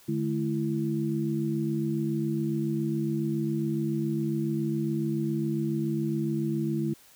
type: tone cluster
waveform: sine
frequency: 148.3 / 215.5 / 333.1 Hz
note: D3 / A3 / E4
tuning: +17 / -36 / +18 cents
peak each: -30 dBFS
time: 0.08-6.94 s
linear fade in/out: 10 ms
effects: white hiss -56 dBFS RMS until 7.15 s